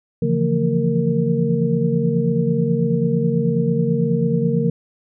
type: tone cluster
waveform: sine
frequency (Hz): 139.7 / 165.4 / 174.6 / 227.5 / 463.6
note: C#3 / E3 / F3 / A#3 / A#4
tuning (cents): +14 / +6 / 0 / -42 / -10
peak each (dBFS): -22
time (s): 0.22-4.7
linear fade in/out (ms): 5
effects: none